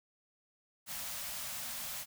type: band-stop noise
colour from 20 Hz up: white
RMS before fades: -41 dBFS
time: 0.86-2.06 s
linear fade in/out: 50 ms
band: 260 to 520 Hz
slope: 96 dB/octave
effects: none